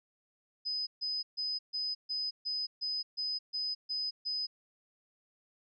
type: tone bursts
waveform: sine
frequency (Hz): 5020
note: D#8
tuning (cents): +15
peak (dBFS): -32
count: 11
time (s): 0.65-4.47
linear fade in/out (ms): 20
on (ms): 220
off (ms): 140
effects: none